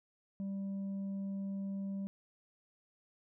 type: tone with tanh clipping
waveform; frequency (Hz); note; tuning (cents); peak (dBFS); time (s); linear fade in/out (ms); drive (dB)
triangle; 196; G3; 0; -37; 0.4-2.07; 0; 8
effects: none